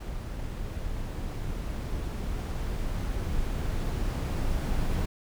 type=noise with level ramp; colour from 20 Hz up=brown; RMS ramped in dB=-35 to -27 dBFS; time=0-5.06 s; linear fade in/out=10 ms; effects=none